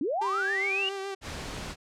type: linear sweep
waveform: sine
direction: up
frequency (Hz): 247.2 to 2904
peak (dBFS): -26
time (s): 0.01-0.89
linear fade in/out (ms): 2
type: tone with vibrato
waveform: sawtooth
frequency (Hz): 390.7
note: G4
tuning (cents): -6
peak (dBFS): -29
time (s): 0.21-1.15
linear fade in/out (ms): 10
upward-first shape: sine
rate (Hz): 7.2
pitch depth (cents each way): 29
type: noise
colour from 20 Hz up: pink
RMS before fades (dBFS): -37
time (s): 1.21-1.76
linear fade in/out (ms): 50
effects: low-pass 7000 Hz 12 dB/octave